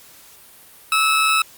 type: tone with amplitude modulation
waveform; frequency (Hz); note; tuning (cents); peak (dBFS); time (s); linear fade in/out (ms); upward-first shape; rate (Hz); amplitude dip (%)
20% pulse; 1300; E6; -24; -8; 0.92-1.42; 2; sine; 144; 35
effects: white hiss -46 dBFS RMS until 1.57 s + Opus 48 kbps